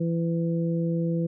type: harmonic tone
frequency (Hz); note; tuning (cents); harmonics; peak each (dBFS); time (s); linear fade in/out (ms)
167.3; E3; +26; 1 / 2 / 3; -24 / -31 / -32; 0-1.27; 10
effects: none